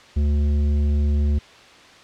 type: tone with tanh clipping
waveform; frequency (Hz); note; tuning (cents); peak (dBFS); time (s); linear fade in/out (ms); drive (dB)
sine; 73; D2; -10; -18; 0.16-1.39; 10; 10
effects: white hiss -46 dBFS RMS until 2.03 s + low-pass 4000 Hz 12 dB/octave